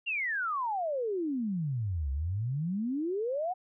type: exponential two-way sweep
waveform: sine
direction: down then up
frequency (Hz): 2847 to 65.41 to 763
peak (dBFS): -29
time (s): 0.06-3.54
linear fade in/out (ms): 20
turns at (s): 2.11
effects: none